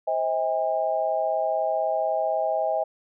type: tone cluster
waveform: sine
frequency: 525 / 641 / 809 Hz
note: C5 / E5 / G#5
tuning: +6 / -49 / -46 cents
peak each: -30 / -24 / -27 dBFS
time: 0.07-2.84 s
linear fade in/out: 10 ms
effects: none